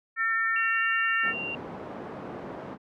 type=harmonic tone; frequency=451.1 Hz; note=A4; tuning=43 cents sharp; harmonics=3 / 4 / 5; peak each=-29 / -25 / -36 dBFS; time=0.16-1.34 s; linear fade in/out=50 ms
type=tone with pitch glide; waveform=sine; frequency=2742 to 2771 Hz; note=F7 to F7; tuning=-32 to -14 cents; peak=-31 dBFS; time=0.56-1.55 s; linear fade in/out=2 ms; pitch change=+18 cents; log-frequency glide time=0.72-0.83 s
type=band-pass noise; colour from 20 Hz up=pink; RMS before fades=-39 dBFS; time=1.22-2.78 s; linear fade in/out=50 ms; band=190 to 1000 Hz; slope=12 dB/octave
effects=none